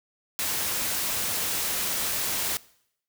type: noise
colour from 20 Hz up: white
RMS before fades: -28 dBFS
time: 0.39-2.57 s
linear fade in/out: 0 ms
effects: noise-tail reverb RT60 0.7 s tail -21 dB re dry